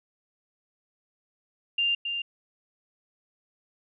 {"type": "tone with echo", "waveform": "sine", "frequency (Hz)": 2794, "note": "F7", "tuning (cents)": 0, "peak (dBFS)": -22, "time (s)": [1.78, 1.95], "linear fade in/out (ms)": 5, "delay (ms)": 270, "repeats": 1, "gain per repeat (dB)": -6, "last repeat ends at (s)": 2.22, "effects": []}